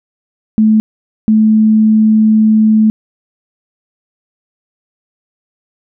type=tone bursts at uneven times; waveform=sine; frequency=217.3 Hz; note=A3; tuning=21 cents flat; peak=-5 dBFS; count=2; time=0.58-0.8 / 1.28-2.9 s; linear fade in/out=0 ms; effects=none